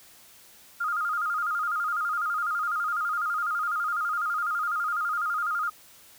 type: tone with vibrato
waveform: sine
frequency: 1322 Hz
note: E6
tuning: 5 cents sharp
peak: -25 dBFS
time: 0.8-5.7 s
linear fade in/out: 10 ms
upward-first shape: square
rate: 12 Hz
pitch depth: 97 cents each way
effects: white hiss -53 dBFS RMS until 6.18 s